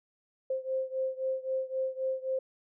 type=beating tone pair; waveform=sine; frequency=523.3 / 527.1 Hz; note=C5 / C5; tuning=0 / +13 cents; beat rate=3.8 Hz; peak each=-32 / -34 dBFS; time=0.5-2.39 s; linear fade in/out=5 ms; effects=none